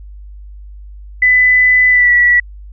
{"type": "tone with pitch glide", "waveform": "sine", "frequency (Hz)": [2000, 1945.3], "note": ["B6", "B6"], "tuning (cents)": [21, -27], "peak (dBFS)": -6, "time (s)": [1.22, 2.4], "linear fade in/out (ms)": 5, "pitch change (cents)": -48, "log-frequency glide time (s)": [1.9, 2.12], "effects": ["added 50 Hz sine -30 dBFS peak until 2.72 s"]}